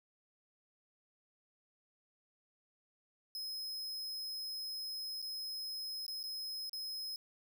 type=tone with dropouts; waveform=45% pulse; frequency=5120 Hz; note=D#8; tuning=49 cents sharp; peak=-40 dBFS; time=3.35-7.16 s; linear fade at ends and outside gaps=1 ms; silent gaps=5.218-5.225 / 6.065-6.08 / 6.23-6.238 / 6.695-6.731 s; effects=none